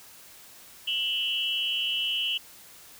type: tone with amplitude modulation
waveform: sine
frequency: 2960 Hz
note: F#7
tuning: in tune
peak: -21 dBFS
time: 0.87-2.38 s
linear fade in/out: 10 ms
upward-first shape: sine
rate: 261 Hz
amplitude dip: 100%
effects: white hiss -50 dBFS RMS until 2.99 s